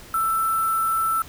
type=tone with sample-and-hold; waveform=sine; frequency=1329 Hz; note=E6; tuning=14 cents sharp; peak=-19 dBFS; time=0.14-1.22 s; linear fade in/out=2 ms; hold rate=11025 Hz; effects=pink hiss -44 dBFS RMS until 1.28 s